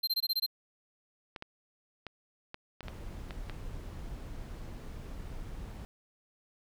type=tone bursts; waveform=square; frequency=4149 Hz; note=C8; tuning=15 cents flat; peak=-28 dBFS; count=7; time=0.03-0.464 s; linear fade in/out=10 ms; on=44 ms; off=21 ms
type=clicks; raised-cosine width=0.3 ms; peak=-25 dBFS; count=8; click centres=1.362 / 1.424 / 2.067 / 2.544 / 2.807 / 2.883 / 3.308 / 3.497 s
type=noise; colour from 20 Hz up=brown; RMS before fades=-42 dBFS; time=2.83-5.85 s; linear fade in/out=0 ms
effects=none